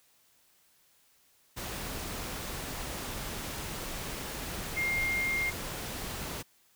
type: tone in noise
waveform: sine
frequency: 2120 Hz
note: C7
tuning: 22 cents sharp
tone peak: -28 dBFS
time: 4.76-5.51 s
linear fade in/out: 20 ms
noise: pink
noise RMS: -38 dBFS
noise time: 1.56-6.43 s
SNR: +7 dB
effects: white hiss -66 dBFS RMS until 6.75 s